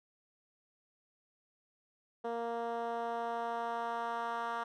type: tone with band-pass filter sweep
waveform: 10% pulse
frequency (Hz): 233.1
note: A#3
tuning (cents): 0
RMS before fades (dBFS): -37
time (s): 2.24-4.64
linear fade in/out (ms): 10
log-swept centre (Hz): 520 to 1100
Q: 1.5
effects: none